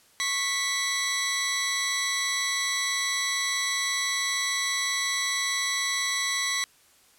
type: tone pair together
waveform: 15% pulse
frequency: 1100.4 / 1975.5 Hz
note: C#6 / B6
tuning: -13 / 0 cents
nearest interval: minor seventh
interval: 1013 cents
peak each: -25 / -20 dBFS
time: 0.2-6.64 s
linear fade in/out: 0 ms
effects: white hiss -59 dBFS RMS until 7.18 s + low-pass 12000 Hz 12 dB/octave